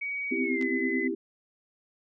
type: tone with pitch glide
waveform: sine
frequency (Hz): 2258 to 2023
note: C#7 to B6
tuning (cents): +31 to +41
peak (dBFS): -30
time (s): 0.01-1.08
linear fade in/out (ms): 10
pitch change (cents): -190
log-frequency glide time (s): 0.41-0.64
type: chord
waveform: sine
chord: C major seventh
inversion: third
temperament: equal with one note detuned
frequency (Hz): 252.4 / 261.6 / 329.6 / 392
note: B3 / C4 / E4 / G4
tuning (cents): +38 / 0 / 0 / 0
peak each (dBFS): -32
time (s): 0.31-1.15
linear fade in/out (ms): 10
type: clicks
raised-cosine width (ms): 0.2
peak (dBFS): -27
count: 2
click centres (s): 0.613 / 0.625
effects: none